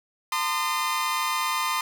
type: tone cluster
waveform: sawtooth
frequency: 905 / 1033 / 1219 Hz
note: A5 / C6 / D#6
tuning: +48 / -22 / -36 cents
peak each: -28 / -23 / -25 dBFS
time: 0.32-1.81 s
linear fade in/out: 2 ms
effects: none